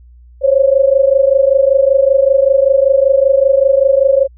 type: tone pair together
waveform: sine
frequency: 531 / 556.2 Hz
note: C5 / C#5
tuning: +25 / +6 cents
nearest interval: minor second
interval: 81 cents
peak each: -10 dBFS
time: 0.41-4.28 s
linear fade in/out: 50 ms
effects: added 60 Hz sine -38 dBFS peak until 4.37 s